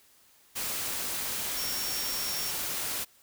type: tone in noise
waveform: sine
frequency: 5530 Hz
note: F8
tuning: 18 cents flat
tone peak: -35 dBFS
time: 1.56-2.52 s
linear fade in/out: 20 ms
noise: white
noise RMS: -33 dBFS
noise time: 0.55-3.05 s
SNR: -5 dB
effects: white hiss -61 dBFS RMS until 3.22 s